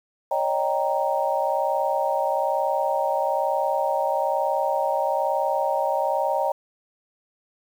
sine chord, Eb dominant seventh, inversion third, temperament equal with one note detuned, 554.4 / 615.5 / 784 / 932.3 Hz, Db5 / Eb5 / G5 / Bb5, 0 / -19 / 0 / 0 cents, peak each -26 dBFS, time 0.31-6.52 s, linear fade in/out 5 ms, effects 8-bit

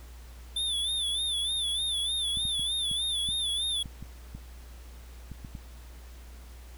square tone with vibrato, 3520 Hz, A7, in tune, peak -28 dBFS, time 0.56-3.83 s, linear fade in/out 5 ms, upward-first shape sine, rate 3.3 Hz, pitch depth 84 cents each way
clicks, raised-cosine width 5 ms, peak -28 dBFS, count 11, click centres 2.372 / 2.453 / 2.596 / 2.914 / 3.289 / 3.858 / 4.026 / 4.35 / 5.317 / 5.448 / 5.552 s
effects added 60 Hz sine -44 dBFS peak until 6.77 s + pink hiss -55 dBFS RMS until 6.77 s

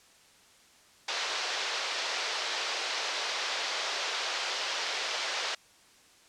white band-pass noise, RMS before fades -33 dBFS, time 1.08-5.55 s, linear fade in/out 5 ms, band 440 to 5300 Hz, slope 24 dB/octave, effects white hiss -59 dBFS RMS until 6.28 s + low-pass 8000 Hz 12 dB/octave

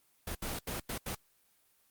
pink noise bursts at uneven times, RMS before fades -37 dBFS, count 5, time 0.27-0.35 / 0.42-0.59 / 0.67-0.8 / 0.89-0.98 / 1.06-1.15 s, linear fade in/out 5 ms, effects white hiss -70 dBFS RMS until 1.9 s + Opus 24 kbps

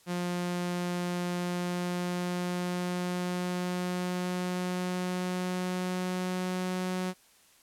sawtooth tone with pitch glide, 176.9 to 183.88 Hz, F3 to F#3, +23 to -10 cents, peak -26 dBFS, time 0.06-7.14 s, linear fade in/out 50 ms, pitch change +67 cents, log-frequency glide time 1.34-7.02 s, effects white hiss -61 dBFS RMS until 7.62 s + low-pass 12000 Hz 12 dB/octave

